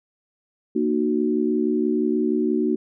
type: chord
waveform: sine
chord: D# minor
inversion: second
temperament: equal with one note detuned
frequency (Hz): 233.1 / 303.8 / 370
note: A#3 / D#4 / F#4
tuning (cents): 0 / -41 / 0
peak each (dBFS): -23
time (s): 0.75-2.76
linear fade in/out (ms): 10
effects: none